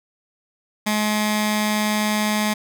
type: tone with notch filter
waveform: 15% pulse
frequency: 212.2 Hz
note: G#3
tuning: 38 cents sharp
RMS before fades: -21 dBFS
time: 0.86-2.54 s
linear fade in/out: 10 ms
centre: 460 Hz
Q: 0.64
effects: none